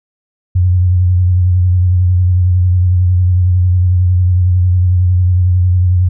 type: tone with vibrato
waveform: sine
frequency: 90.3 Hz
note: F#2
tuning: 42 cents flat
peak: -7 dBFS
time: 0.55-6.09 s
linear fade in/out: 10 ms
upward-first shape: triangle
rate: 11 Hz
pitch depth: 50 cents each way
effects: none